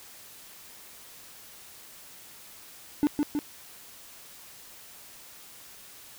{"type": "tone with echo", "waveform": "triangle", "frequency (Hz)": 293.7, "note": "D4", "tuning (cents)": 0, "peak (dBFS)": -17, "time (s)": [3.03, 3.07], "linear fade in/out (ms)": 0, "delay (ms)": 160, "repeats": 2, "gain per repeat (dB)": -3, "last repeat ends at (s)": 3.39, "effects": ["white hiss -49 dBFS RMS until 6.18 s"]}